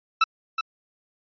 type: tone with echo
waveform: sawtooth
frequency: 1318.5 Hz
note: E6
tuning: in tune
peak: -11 dBFS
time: 0.21-0.24 s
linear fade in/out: 5 ms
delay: 370 ms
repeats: 1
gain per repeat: -8 dB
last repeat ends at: 0.61 s
effects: resampled to 11025 Hz